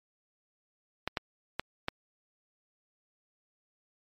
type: clicks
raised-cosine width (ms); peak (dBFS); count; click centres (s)
0.3; -14; 4; 1.076 / 1.172 / 1.596 / 1.884
effects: MP3 64 kbps